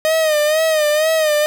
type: tone with vibrato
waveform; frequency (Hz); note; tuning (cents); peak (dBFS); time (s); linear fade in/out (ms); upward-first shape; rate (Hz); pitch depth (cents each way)
45% pulse; 619; D#5; -9; -13; 0.05-1.46; 0; sine; 2.1; 69
effects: 8-bit